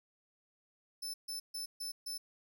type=tone bursts; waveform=sawtooth; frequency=5274 Hz; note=E8; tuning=in tune; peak=-36 dBFS; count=5; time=1.02-2.18 s; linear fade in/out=10 ms; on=120 ms; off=140 ms; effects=none